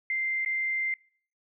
sine tone with dropouts, 2089 Hz, C7, 3 cents flat, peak -26 dBFS, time 0.1-0.94 s, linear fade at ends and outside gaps 2 ms, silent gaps 0.449-0.46 s, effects noise-tail reverb RT60 0.5 s tail -24 dB re dry

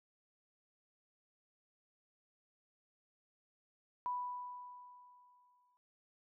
sine tone with exponential decay, 987.8 Hz, B5, in tune, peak -34 dBFS, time 4.06-5.77 s, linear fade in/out 0 ms, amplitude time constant 370 ms, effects none

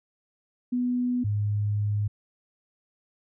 sine tone pair in turn, 246.9 / 103.81 Hz, B3 / G#2, 0 / 0 cents, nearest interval octave + minor third, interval 1500 cents, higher first, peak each -23 dBFS, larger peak neither, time 0.72-1.24 / 1.24-2.08 s, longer second, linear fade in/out 10 ms, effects none

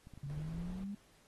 clicks, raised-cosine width 5 ms, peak -39 dBFS, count 8, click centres 0.071 / 0.137 / 0.176 / 0.265 / 0.376 / 0.423 / 0.488 / 0.54 s
sine exponential sweep, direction up, 138.59 to 206.4 Hz, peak -39 dBFS, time 0.23-0.95 s, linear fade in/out 5 ms
brown noise, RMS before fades -48 dBFS, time 0.3-0.84 s, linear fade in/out 0 ms
effects pink hiss -67 dBFS RMS until 1.27 s + AAC 32 kbps

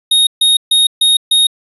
square tone bursts, 3729 Hz, A#7, in tune, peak -8 dBFS, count 5, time 0.11-1.47 s, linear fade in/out 5 ms, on 160 ms, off 140 ms, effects resampled to 32000 Hz

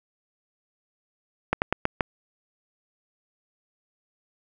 slowing click train, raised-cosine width 0.5 ms, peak -6 dBFS, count 5, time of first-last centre 1.53-2.008 s, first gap 89 ms, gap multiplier 1.2, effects none

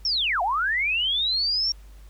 sine linear two-way sweep, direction down then up, 5588 to 666 to 5588 Hz, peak -21 dBFS, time 0.05-1.72 s, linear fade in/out 2 ms, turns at 0.42 s, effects added 50 Hz sine -43 dBFS peak until 2.09 s + pink hiss -58 dBFS RMS until 2.09 s

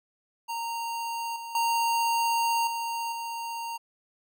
square tone with level steps, 926 Hz, A#5, 12 cents flat, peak -31 / -37 / -24 / -30 / -33 dBFS, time 0.48-3.78 s, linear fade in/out 20 ms, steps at 1.36 / 1.55 / 2.67 / 3.12 s, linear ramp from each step 2 ms, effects none

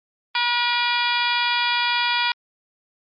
harmonic tone, 480.9 Hz, B4, 46 cents flat, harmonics 2 / 3 / 4 / 5 / 6 / 7 / 8 / 9 / 10, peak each -24 / -27 / -29 / -25 / -32 / -26 / -32 / -34 / -31 dBFS, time 0.35-2.32 s, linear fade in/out 2 ms, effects Opus 32 kbps

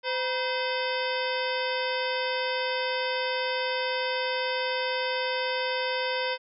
harmonic tone with a mistuned harmonic, 513 Hz, C5, 34 cents flat, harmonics 1 / 2 / 3 / 4 / 5 / 6 / 7 / 9 / 10, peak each -30 / -33 / -35 / -36 / -37 / -38 / -38 / -40 / -40 dBFS, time 0.03-6.38 s, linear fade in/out 50 ms, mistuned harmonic 2, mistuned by -110 cents, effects none

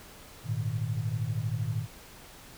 sine chord, Ab suspended second, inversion none, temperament equal with one note detuned, 103.83 / 116.54 / 153.6 Hz, Ab2 / Bb2 / Eb3, 0 / 0 / -22 cents, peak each -33 / -31 / -35 dBFS, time 0.44-1.87 s, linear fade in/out 50 ms, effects pink hiss -50 dBFS RMS until 2.57 s

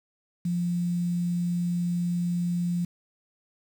sine tone with quantisation, 174.61 Hz, F3, in tune, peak -24 dBFS, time 0.45-2.85 s, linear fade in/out 5 ms, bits 8, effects none

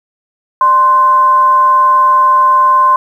sine tone with frequency modulation, 1046.5 Hz, C6, in tune, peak -5 dBFS, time 0.61-2.96 s, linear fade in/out 2 ms, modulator 452 Hz, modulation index 0.22, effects 7-bit

